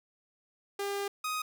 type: tone pair in turn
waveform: sawtooth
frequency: 400.9 / 1251.6 Hz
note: G4 / D#6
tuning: +39 / +10 cents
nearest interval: octave + minor sixth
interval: 1971 cents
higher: second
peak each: -28 dBFS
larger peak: neither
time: 0.79-1.08 / 1.24-1.42 s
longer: first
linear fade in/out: 5 ms
effects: none